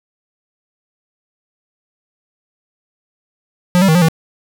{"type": "tone with pitch steps", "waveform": "square", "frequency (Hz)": [178.7, 194, 158.6, 178.2, 161.5], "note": ["F3", "G3", "D#3", "F3", "E3"], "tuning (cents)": [40, -18, 33, 35, -35], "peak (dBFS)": -9, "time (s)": [3.75, 4.085], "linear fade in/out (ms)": 0, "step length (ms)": 67, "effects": []}